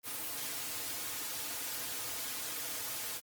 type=noise with comb filter; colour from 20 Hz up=white; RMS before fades=-39 dBFS; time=0.03-3.21 s; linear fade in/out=50 ms; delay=5.2 ms; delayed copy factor=-1; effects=high-pass 100 Hz 12 dB/octave + Opus 32 kbps